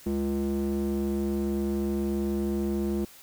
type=tone with band-pass filter; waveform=square; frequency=69.3 Hz; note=C#2; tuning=in tune; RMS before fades=-28 dBFS; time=0.06-3.05 s; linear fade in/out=5 ms; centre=280 Hz; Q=8.9; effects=white hiss -51 dBFS RMS until 3.22 s